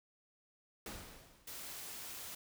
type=noise with exponential decay; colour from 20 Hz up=pink; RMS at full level=-44 dBFS; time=0.86-1.83 s; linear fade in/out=2 ms; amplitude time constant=210 ms
type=noise; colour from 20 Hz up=white; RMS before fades=-47 dBFS; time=1.47-2.35 s; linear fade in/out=5 ms
effects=none